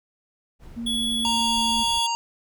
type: noise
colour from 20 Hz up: brown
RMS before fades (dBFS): -42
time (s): 0.59-2.02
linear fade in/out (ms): 50
type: tone with pitch glide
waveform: sine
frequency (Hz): 233.1 to 230.2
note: A#3 to A#3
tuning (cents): 0 to -22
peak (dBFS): -28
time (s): 0.76-1.84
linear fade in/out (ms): 20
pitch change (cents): -22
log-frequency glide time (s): 1.07-1.64
type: tone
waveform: square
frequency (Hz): 3378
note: G#7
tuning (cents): +29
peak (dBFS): -24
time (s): 0.86-2.07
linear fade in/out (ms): 10
type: harmonic tone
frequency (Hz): 932.3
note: A#5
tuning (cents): 0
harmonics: 1 / 3 / 5 / 7 / 8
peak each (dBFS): -24 / -31 / -32 / -35 / -39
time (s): 1.25-2.15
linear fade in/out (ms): 0
effects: none